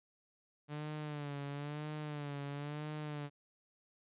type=tone with vibrato; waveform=sawtooth; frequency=146.83 Hz; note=D3; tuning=in tune; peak=-36 dBFS; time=0.68-3.3 s; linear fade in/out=50 ms; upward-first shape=sine; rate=1 Hz; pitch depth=64 cents each way; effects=resampled to 8000 Hz